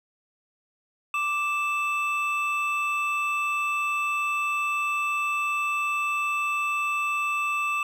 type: tone pair together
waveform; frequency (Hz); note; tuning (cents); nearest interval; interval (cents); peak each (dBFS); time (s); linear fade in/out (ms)
triangle; 1174.6 / 2637; D6 / E7; 0 / 0; octave + major second; 1400; -25; 1.14-7.83; 2
effects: none